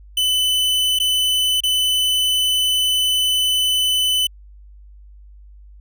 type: tone with dropouts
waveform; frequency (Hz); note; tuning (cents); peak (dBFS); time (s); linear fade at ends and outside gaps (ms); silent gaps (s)
45% pulse; 3010; F#7; +29; -15; 0.17-4.27; 5; 0.989-0.999 / 1.605-1.635
effects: added 50 Hz sine -40 dBFS peak until 5.8 s